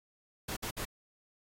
pink noise bursts, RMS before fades -38 dBFS, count 3, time 0.48-0.853 s, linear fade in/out 10 ms, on 87 ms, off 56 ms, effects AAC 48 kbps

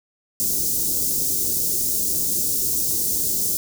white band-stop noise, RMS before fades -22 dBFS, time 0.4-3.57 s, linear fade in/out 0 ms, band 430 to 5600 Hz, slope 24 dB/octave, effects none

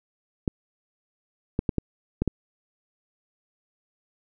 clicks, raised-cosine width 3 ms, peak -10 dBFS, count 6, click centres 0.478 / 1.591 / 1.692 / 1.783 / 2.22 / 2.277 s, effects none

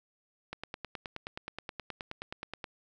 click train, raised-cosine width 0.3 ms, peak -22 dBFS, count 21, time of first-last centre 0.53-2.642 s, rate 9.47 Hz, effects none

